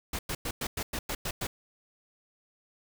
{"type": "noise bursts", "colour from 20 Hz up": "pink", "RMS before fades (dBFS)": -33, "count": 9, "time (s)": [0.13, 1.47], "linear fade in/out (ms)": 5, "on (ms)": 60, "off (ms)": 100, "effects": []}